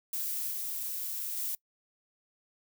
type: noise with level steps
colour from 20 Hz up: violet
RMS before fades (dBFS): -34 / -36 / -34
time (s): 0.13-1.55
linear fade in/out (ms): 2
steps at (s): 0.51 / 1.37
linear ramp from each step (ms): 5
effects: noise-tail reverb RT60 0.1 s tail -24 dB re dry